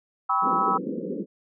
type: chord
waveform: sine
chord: C# half-diminished seventh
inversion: second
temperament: equal with one note detuned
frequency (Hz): 784 / 987.8 / 1108.7 / 1294.4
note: G5 / B5 / C#6 / E6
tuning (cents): 0 / 0 / 0 / -32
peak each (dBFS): -28 / -26 / -28 / -23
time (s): 0.29-0.78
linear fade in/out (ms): 10
type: band-pass noise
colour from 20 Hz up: pink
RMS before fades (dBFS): -31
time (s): 0.41-1.26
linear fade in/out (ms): 50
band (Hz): 170 to 520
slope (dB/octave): 96
effects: none